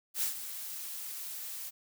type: noise with ADSR envelope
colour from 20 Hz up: blue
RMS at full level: -30 dBFS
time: 0.14-1.71 s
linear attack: 83 ms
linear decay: 110 ms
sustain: -11 dB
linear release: 29 ms
effects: none